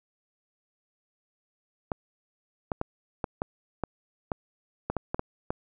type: clicks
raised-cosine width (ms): 1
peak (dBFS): -14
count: 12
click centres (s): 1.918 / 2.718 / 2.814 / 3.242 / 3.419 / 3.837 / 4.318 / 4.9 / 4.967 / 5.145 / 5.194 / 5.505
effects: none